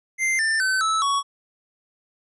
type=tone with pitch steps; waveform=square; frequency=2087 / 1785.6 / 1527.8 / 1307.2 / 1118.4 Hz; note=C7 / A6 / G6 / E6 / C#6; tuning=-5 / +25 / -45 / -15 / +15 cents; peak=-20 dBFS; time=0.18-1.23 s; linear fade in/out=50 ms; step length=210 ms; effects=resampled to 24000 Hz